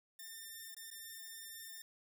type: tone with dropouts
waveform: 5% pulse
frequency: 1802 Hz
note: A6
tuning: 41 cents sharp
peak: -37 dBFS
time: 0.19-1.82 s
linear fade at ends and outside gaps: 5 ms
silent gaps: 0.747-0.766 / 0.905-0.911 s
effects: none